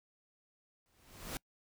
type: noise with exponential growth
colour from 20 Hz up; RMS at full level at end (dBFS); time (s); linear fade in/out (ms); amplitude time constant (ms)
pink; -38; 0.86-1.37; 0; 110
effects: noise-tail reverb RT60 0.1 s tail -25 dB re dry